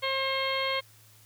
harmonic tone, 535 Hz, C5, 38 cents sharp, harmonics 1 / 2 / 3 / 4 / 5 / 6 / 7 / 8, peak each -32 / -33 / -40 / -32 / -42 / -34 / -43 / -38 dBFS, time 0.02-0.81 s, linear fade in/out 20 ms, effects added 108 Hz sine -58 dBFS peak until 1.25 s + white hiss -58 dBFS RMS until 1.25 s

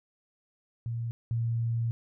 sine tone pair in turn, 116.54 / 115.91 Hz, A#2 / A#2, 0 / -9 cents, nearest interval unison, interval 9 cents, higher first, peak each -30 / -26 dBFS, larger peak second, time 0.86-1.11 / 1.31-1.91 s, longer second, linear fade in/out 0 ms, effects none

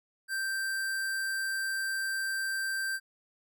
square tone, 1568 Hz, G6, in tune, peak -31 dBFS, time 0.28-3 s, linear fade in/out 50 ms, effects none

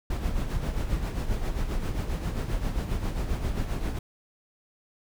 brown noise with tremolo, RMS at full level -26 dBFS, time 0.1-3.99 s, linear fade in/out 5 ms, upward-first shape sine, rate 7.5 Hz, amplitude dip 55%, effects none

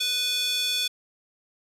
square tone with high-pass filter, 493.9 Hz, B4, in tune, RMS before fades -26 dBFS, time 0-0.88 s, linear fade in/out 10 ms, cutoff 3400 Hz, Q 3.3, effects resampled to 32000 Hz

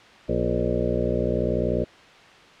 harmonic tone with a mistuned harmonic, 60.4 Hz, B1, 38 cents flat, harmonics 1 / 2 / 3 / 4 / 6 / 7 / 8 / 9 / 10, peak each -30 / -30 / -30 / -30 / -30 / -30 / -30 / -30 / -30 dBFS, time 0.28-1.85 s, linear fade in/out 20 ms, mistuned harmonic 6, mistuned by -65 cents, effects white hiss -48 dBFS RMS until 2.6 s + low-pass 3000 Hz 12 dB/octave

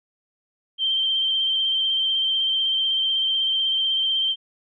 sine tone with vibrato, 3136 Hz, G7, in tune, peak -19 dBFS, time 0.78-4.36 s, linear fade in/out 50 ms, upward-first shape triangle, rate 16 Hz, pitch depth 29 cents each way, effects none

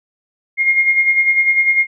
sine tone with tremolo, 2135 Hz, C7, 34 cents sharp, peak -8 dBFS, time 0.57-1.87 s, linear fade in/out 50 ms, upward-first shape sine, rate 10 Hz, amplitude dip 60%, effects none

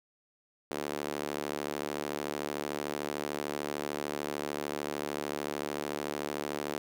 sawtooth tone with high-pass filter, 73.42 Hz, D2, in tune, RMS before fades -36 dBFS, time 0.71-6.78 s, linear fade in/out 0 ms, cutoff 360 Hz, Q 1.3, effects none

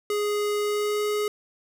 square tone with pitch glide, 415.3 to 418.7 Hz, G#4 to G#4, 0 to +14 cents, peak -24 dBFS, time 0.1-1.28 s, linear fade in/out 2 ms, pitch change +14 cents, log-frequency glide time 0.59-1.03 s, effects none

